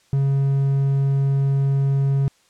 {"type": "tone", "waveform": "triangle", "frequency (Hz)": 137.7, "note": "C#3", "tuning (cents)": -11, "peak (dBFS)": -14, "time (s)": [0.13, 2.28], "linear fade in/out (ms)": 0, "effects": ["white hiss -59 dBFS RMS until 2.49 s", "low-pass 8000 Hz 12 dB/octave"]}